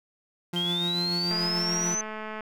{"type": "tone with tremolo", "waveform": "30% pulse", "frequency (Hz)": 174.61, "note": "F3", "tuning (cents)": 0, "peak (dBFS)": -26, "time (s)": [0.53, 1.95], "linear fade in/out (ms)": 5, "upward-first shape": "sine", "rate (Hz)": 6.9, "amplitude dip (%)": 30}
{"type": "linear sweep", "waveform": "sine", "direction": "up", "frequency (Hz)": [3136, 6190], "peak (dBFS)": -26, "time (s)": [0.56, 2.01], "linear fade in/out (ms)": 2}
{"type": "click train", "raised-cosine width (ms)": 0.5, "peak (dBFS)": -22, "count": 238, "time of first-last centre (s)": [1.31, 2.407], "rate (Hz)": 216}
{"effects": []}